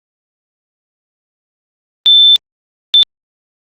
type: tone bursts at uneven times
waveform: sine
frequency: 3539 Hz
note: A7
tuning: 9 cents sharp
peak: -3 dBFS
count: 2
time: 2.06-2.36 / 2.94-3.03 s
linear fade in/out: 0 ms
effects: Opus 32 kbps